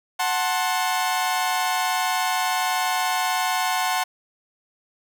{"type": "chord", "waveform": "sawtooth", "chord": "F# diminished", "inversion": "none", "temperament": "equal with one note detuned", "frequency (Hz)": [740, 880, 1059.3], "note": ["F#5", "A5", "C6"], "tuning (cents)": [0, 0, 21], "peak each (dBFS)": [-20, -23, -23], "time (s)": [0.19, 4.04], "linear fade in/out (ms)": 10, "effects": []}